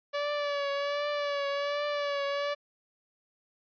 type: tone with vibrato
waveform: sawtooth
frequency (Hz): 574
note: D5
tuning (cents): -40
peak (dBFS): -25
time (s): 0.13-2.55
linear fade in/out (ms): 20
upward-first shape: triangle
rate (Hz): 1.3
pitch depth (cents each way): 43
effects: resampled to 11025 Hz